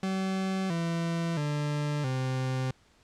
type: tone with pitch steps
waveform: 40% pulse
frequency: 190.4 / 167.68 / 147.67 / 130.05 Hz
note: F#3 / E3 / D3 / C3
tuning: +50 / +30 / +10 / -10 cents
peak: -27 dBFS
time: 0.03-2.71 s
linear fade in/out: 2 ms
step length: 670 ms
effects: pink hiss -63 dBFS RMS until 3.03 s + low-pass 7000 Hz 12 dB/octave